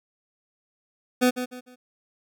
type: tone with echo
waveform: 25% pulse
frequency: 250.4 Hz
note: B3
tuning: 24 cents sharp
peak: -13 dBFS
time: 1.21-1.31 s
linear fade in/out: 20 ms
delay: 150 ms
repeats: 3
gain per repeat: -10 dB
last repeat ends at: 1.76 s
effects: none